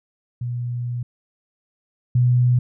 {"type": "tone pair in turn", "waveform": "sine", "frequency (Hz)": [121.5, 123.55], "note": ["B2", "B2"], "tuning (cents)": [-28, 1], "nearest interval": "unison", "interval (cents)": 29, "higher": "second", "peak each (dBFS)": [-23, -13], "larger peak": "second", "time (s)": [[0.41, 1.03], [2.15, 2.59]], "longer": "first", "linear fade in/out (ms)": 5, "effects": []}